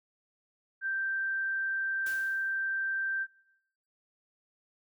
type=tone; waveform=sine; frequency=1568 Hz; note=G6; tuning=in tune; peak=-29 dBFS; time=0.81-3.27 s; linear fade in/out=50 ms
type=noise with exponential decay; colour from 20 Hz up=white; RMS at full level=-43 dBFS; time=2.06-2.66 s; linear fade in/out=5 ms; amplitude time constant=130 ms
effects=noise-tail reverb RT60 1.0 s tail -26 dB re dry

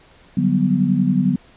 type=chord; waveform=sine; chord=G major seventh; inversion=second; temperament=equal; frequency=146.83 / 185 / 196 / 246.9 Hz; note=D3 / F#3 / G3 / B3; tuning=0 / 0 / 0 / 0 cents; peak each=-22 / -18 / -21 / -19 dBFS; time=0.37-1.36 s; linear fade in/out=5 ms; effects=pink hiss -50 dBFS RMS until 1.56 s + resampled to 8000 Hz

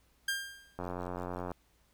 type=tone with exponential decay; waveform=sawtooth; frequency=1600 Hz; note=G6; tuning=35 cents sharp; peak=-25 dBFS; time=0.28-0.79 s; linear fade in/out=5 ms; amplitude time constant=110 ms
type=click train; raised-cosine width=1 ms; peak=-24 dBFS; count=66; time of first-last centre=0.79-1.517 s; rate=89.4 Hz
effects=added 58 Hz sine -70 dBFS peak until 1.93 s + pink hiss -70 dBFS RMS until 1.93 s

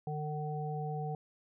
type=harmonic tone; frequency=150.8 Hz; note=D3; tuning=46 cents sharp; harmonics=1 / 3 / 5; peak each=-36 / -42 / -40 dBFS; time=0.07-1.15 s; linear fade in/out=2 ms; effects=none

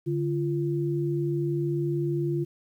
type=tone pair together; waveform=sine; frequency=145.14 / 344 Hz; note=D3 / F4; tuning=-20 / -26 cents; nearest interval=octave + minor third; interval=1494 cents; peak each=-27 dBFS; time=0.06-2.45 s; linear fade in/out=20 ms; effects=10-bit

